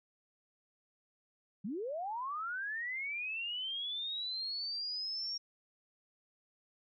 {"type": "linear sweep", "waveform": "sine", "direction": "up", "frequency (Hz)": [172.3, 5588], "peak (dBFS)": -36, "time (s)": [1.64, 5.38], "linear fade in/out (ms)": 10, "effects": []}